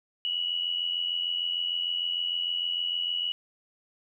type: tone with amplitude modulation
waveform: sine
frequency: 2930 Hz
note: F#7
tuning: 18 cents flat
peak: -24 dBFS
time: 0.25-3.32 s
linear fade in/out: 0 ms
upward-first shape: sine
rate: 86.6 Hz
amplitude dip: 60%
effects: 11-bit